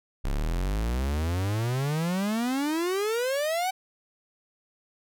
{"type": "exponential sweep", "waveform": "45% pulse", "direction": "up", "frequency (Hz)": [32.41, 769], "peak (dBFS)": -25, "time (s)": [0.24, 3.71], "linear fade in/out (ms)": 10, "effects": []}